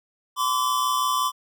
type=tone pair together; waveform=square; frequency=1026 / 1151.6 Hz; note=C6 / D6; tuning=-34 / -34 cents; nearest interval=major second; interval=200 cents; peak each=-25 / -24 dBFS; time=0.36-1.32 s; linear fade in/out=50 ms; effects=none